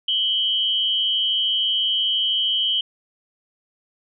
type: tone pair together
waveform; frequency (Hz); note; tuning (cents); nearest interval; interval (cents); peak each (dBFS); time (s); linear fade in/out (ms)
sine; 2984 / 3197; F#7 / G7; +14 / +33; minor second; 119; -21; 0.08-2.81; 5
effects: none